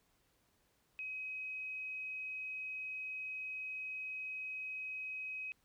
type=tone; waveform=sine; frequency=2534 Hz; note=D#7; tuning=31 cents sharp; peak=-40 dBFS; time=0.99-5.52 s; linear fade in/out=0 ms; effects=pink hiss -75 dBFS RMS until 5.64 s